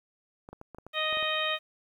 clicks, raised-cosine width 1 ms, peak -30 dBFS, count 9, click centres 0.489 / 0.53 / 0.614 / 0.747 / 0.785 / 0.866 / 1.127 / 1.171 / 1.227 s
harmonic tone, 622.3 Hz, D#5, in tune, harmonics 1 / 2 / 3 / 4 / 5 / 6, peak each -34 / -34 / -34 / -34 / -34 / -34 dBFS, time 0.93-1.59 s, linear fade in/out 50 ms
effects 10-bit

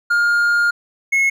triangle tone pair in turn, 1414 / 2177 Hz, F6 / C#7, +21 / -32 cents, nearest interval perfect fifth, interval 747 cents, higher second, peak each -11 dBFS, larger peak neither, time 0.1-0.71 / 1.12-1.3 s, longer first, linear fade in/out 10 ms, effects none

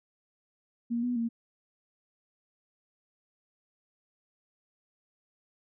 sine tone with pitch steps, 235.5 / 245.6 / 231.5 Hz, A#3 / B3 / A#3, +18 / -9 / -12 cents, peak -27 dBFS, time 0.9-1.29 s, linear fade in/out 20 ms, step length 130 ms, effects none

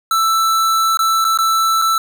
square tone with dropouts, 1324 Hz, E6, 7 cents sharp, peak -13 dBFS, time 0.11-1.98 s, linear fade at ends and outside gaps 2 ms, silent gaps 0.972-0.991 / 1.244-1.249 / 1.375-1.387 / 1.817-1.82 s, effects none

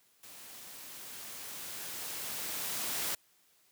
white noise with level ramp, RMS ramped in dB -51 to -34 dBFS, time 0.23-3.15 s, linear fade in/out 5 ms, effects white hiss -68 dBFS RMS until 3.71 s + high-pass 100 Hz 12 dB/octave

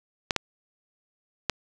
clicks, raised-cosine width 0.2 ms, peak -6 dBFS, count 3, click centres 0.308 / 0.363 / 1.497 s, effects none

